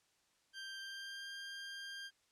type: tone with pitch glide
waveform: 20% pulse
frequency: 1575 to 1596.1 Hz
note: G6 to G6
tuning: +8 to +31 cents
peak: -40 dBFS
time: 0.53-2.11 s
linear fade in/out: 50 ms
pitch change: +23 cents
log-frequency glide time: 0.74-1.29 s
effects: white hiss -75 dBFS RMS until 2.31 s + low-pass 8000 Hz 12 dB/octave